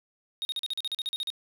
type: tone bursts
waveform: triangle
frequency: 3729 Hz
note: A#7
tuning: in tune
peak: -27 dBFS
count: 13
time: 0.42-1.302 s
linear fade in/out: 0 ms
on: 30 ms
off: 41 ms
effects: none